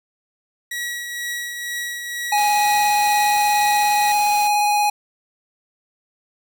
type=tone with tremolo; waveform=sawtooth; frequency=1921 Hz; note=B6; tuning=48 cents flat; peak=-20 dBFS; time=0.71-4.12 s; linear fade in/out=5 ms; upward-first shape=triangle; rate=2.1 Hz; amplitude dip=45%
type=tone with vibrato; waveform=square; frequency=830.6 Hz; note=G#5; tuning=in tune; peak=-16 dBFS; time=2.32-4.9 s; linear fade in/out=5 ms; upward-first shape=sine; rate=17 Hz; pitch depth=10 cents each way
type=noise; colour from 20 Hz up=white; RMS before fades=-33 dBFS; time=2.37-4.48 s; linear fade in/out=10 ms
effects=none